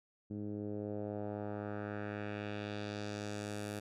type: tone with low-pass filter sweep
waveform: 10% pulse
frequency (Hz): 103.83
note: G#2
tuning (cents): 0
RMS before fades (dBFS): -41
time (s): 0.3-3.8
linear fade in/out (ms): 10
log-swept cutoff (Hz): 270 to 12000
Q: 1.5
effects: none